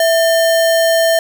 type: tone with sample-and-hold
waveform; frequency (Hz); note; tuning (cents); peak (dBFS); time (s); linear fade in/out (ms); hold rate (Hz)
sine; 659.3; E5; 0; -9; 0-1.19; 2; 2450
effects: none